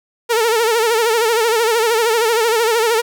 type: tone with vibrato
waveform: sawtooth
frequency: 454.7 Hz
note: A#4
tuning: 43 cents flat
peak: -9 dBFS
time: 0.29-3.02 s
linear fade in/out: 20 ms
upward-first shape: sine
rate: 13 Hz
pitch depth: 88 cents each way
effects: none